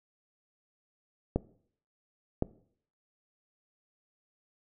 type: clicks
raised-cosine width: 2 ms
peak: -13 dBFS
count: 2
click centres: 1.36 / 2.424 s
effects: noise-tail reverb RT60 0.6 s tail -20 dB re dry